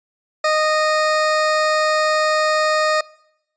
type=tone; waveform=20% pulse; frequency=618 Hz; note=D#5; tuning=12 cents flat; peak=-10 dBFS; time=0.44-3.01 s; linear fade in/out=5 ms; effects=noise-tail reverb RT60 0.8 s tail -23 dB re dry + resampled to 16000 Hz